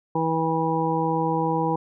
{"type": "harmonic tone", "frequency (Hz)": 162.1, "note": "E3", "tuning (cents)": -29, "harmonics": [1, 2, 3, 5, 6], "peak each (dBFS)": [-27, -27, -27, -27, -27], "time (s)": [0.15, 1.76], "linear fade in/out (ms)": 5, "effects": []}